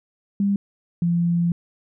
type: tone pair in turn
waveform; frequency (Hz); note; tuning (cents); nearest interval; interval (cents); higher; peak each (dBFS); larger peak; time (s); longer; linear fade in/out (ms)
sine; 200 / 171.49; G3 / F3; +35 / -31; minor third; 266; first; -17; neither; 0.4-0.56 / 1.02-1.52; second; 2
effects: none